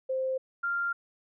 sine tone pair in turn, 523.3 / 1392.6 Hz, C5 / F6, 0 / -5 cents, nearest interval octave + perfect fourth, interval 1695 cents, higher second, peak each -27 dBFS, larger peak neither, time 0.09-0.38 / 0.63-0.93 s, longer second, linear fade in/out 10 ms, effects none

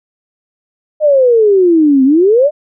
sine exponential two-way sweep, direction down then up, 622.3 to 257.4 to 622.3 Hz, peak -5 dBFS, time 1-2.51 s, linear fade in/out 50 ms, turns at 2.04 s, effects none

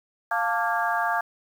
harmonic tone with a mistuned harmonic, 233.1 Hz, A#3, in tune, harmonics 3 / 4 / 5 / 6 / 7, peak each -27 / -28 / -29 / -32 / -28 dBFS, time 0.31-1.21 s, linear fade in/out 5 ms, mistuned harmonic 4, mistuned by -78 cents, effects 8-bit

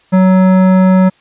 triangle tone with hard clipping, 186.8 Hz, F#3, 17 cents sharp, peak -7 dBFS, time 0.12-1.1 s, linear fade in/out 20 ms, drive 18 dB, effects white hiss -50 dBFS RMS until 1.2 s + resampled to 8000 Hz

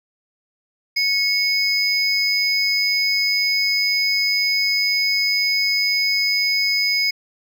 triangle tone pair together, 2200 / 5002 Hz, C#7 / D#8, -14 / +8 cents, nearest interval octave + major second, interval 1422 cents, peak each -18 dBFS, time 0.96-7.11 s, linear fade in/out 10 ms, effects none

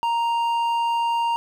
sine tone with hard clipping, 932.3 Hz, A#5, in tune, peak -21 dBFS, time 0.03-1.36 s, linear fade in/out 0 ms, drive 6 dB, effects none

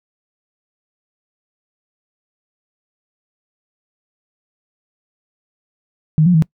sine tone with pitch steps, 155.4 / 178.2 / 159 Hz, D#3 / F3 / D#3, -2 / +35 / +38 cents, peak -8 dBFS, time 6.18-6.423 s, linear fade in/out 0 ms, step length 81 ms, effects noise-tail reverb RT60 0.1 s tail -23 dB re dry

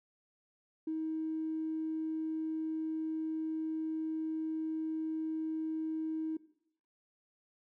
triangle tone with tanh clipping, 317.1 Hz, D#4, 33 cents sharp, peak -33 dBFS, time 0.87-6.37 s, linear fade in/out 5 ms, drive 4 dB, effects noise-tail reverb RT60 0.7 s tail -17 dB re dry

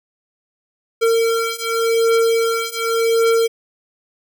square beating tone pair, 456.5 / 457.38 Hz, A#4 / A#4, -36 / -33 cents, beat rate 0.88 Hz, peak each -19 / -18 dBFS, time 1.01-3.48 s, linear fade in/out 20 ms, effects none

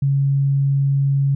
sine tone, 138.59 Hz, C#3, in tune, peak -14 dBFS, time 0.02-1.35 s, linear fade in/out 5 ms, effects none

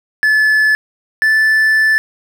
triangle tone pair in turn, 1729 / 1753.1 Hz, A6 / A6, -31 / -7 cents, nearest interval unison, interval 24 cents, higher second, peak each -7 dBFS, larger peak neither, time 0.23-0.75 / 1.22-1.98 s, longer second, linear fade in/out 0 ms, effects none

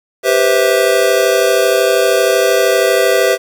square chord, C major seventh, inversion second, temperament just, 392.4 / 490.5 / 523.3 / 654.1 Hz, G4 / B4 / C5 / E5, +2 / -12 / 0 / -14 cents, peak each -16 dBFS, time 0.23-3.38 s, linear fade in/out 50 ms, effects 7-bit

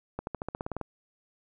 accelerating click train, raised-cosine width 1 ms, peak -19 dBFS, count 11, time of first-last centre 0.19-0.813 s, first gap 81 ms, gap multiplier 0.94, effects none

